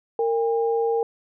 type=tone pair together; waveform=sine; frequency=460.1 / 805 Hz; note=A#4 / G5; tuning=-23 / +46 cents; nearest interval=minor seventh; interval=969 cents; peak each=-20 / -27 dBFS; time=0.19-1.03 s; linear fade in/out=2 ms; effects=none